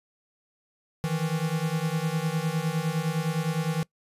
square beating tone pair, 155.56 / 165.36 Hz, D#3 / E3, 0 / +6 cents, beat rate 9.8 Hz, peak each -29 dBFS, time 1.04-3.83 s, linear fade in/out 0 ms, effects noise-tail reverb RT60 0.1 s tail -22 dB re dry + resampled to 32000 Hz

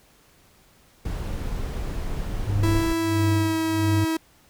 brown noise, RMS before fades -28 dBFS, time 1.05-2.93 s, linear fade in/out 5 ms
triangle tone with tremolo, 100.5 Hz, G2, 44 cents sharp, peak -17 dBFS, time 2.46-4.05 s, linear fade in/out 10 ms, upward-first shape sine, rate 1.5 Hz, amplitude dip 90%
45% pulse tone with pitch glide, 329.6 to 322.4 Hz, E4 to E4, 0 to -38 cents, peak -22 dBFS, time 2.63-4.17 s, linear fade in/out 5 ms, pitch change -38 cents, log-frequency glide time 2.95-3.54 s
effects pink hiss -57 dBFS RMS until 4.49 s

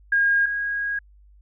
sine tone pair in turn, 1625 / 1642 Hz, G#6 / G#6, -38 / -20 cents, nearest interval unison, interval 18 cents, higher second, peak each -16 / -23 dBFS, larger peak first, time 0.12-0.46 / 0.46-0.99 s, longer second, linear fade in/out 5 ms, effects added 50 Hz sine -49 dBFS peak until 1.41 s

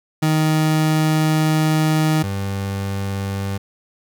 30% pulse tone pair in turn, 156 / 98.27 Hz, D#3 / G2, +5 / +5 cents, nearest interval minor sixth, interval 800 cents, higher first, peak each -12 / -19 dBFS, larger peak first, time 0.22-2.23 / 2.23-3.58 s, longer first, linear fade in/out 10 ms, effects none

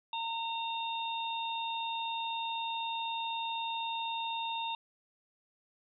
harmonic tone, 916 Hz, A#5, 31 cents flat, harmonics 1 / 3 / 4, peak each -35 / -42 / -39 dBFS, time 0.13-4.75 s, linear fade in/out 2 ms, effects none

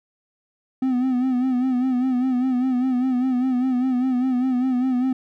triangle tone with vibrato, 254.2 Hz, C4, 50 cents flat, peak -16 dBFS, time 0.82-5.13 s, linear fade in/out 5 ms, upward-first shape sine, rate 5 Hz, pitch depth 62 cents each way, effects none

